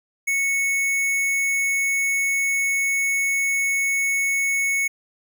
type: tone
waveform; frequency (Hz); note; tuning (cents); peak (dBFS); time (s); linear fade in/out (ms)
square; 2209; C#7; -7; -20; 0.27-4.88; 10
effects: none